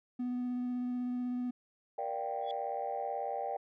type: tone with vibrato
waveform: triangle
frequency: 247.4 Hz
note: B3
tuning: 3 cents sharp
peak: -30 dBFS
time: 0.19-1.51 s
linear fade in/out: 10 ms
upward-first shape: sine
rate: 16 Hz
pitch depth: 10 cents each way
type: chord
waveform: sine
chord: G minor seventh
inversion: first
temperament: just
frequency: 470.4 / 588 / 705.6 / 784 Hz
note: Bb4 / D5 / F5 / G5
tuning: +16 / +2 / +18 / 0 cents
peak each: -41 / -39 / -40 / -36 dBFS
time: 1.98-3.57 s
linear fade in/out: 5 ms
type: tone with exponential growth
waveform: sine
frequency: 3382 Hz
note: G#7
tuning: 31 cents sharp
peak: -39 dBFS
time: 2.41-2.51 s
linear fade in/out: 1 ms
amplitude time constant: 20 ms
effects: tanh soft clip ceiling -26 dBFS